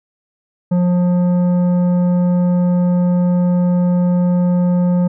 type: tone with tanh clipping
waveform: triangle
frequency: 177.9 Hz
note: F3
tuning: 32 cents sharp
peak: -13 dBFS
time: 0.71-5.08 s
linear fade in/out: 10 ms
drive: 14 dB
effects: none